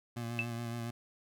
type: tone with vibrato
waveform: 25% pulse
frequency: 117.4 Hz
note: A#2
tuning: 13 cents sharp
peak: -33 dBFS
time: 0.16-0.91 s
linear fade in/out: 10 ms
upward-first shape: sine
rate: 7.1 Hz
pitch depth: 29 cents each way
type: tone with exponential decay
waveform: sine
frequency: 2637 Hz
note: E7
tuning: in tune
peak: -26 dBFS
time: 0.39-0.5 s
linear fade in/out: 0 ms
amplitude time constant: 23 ms
effects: none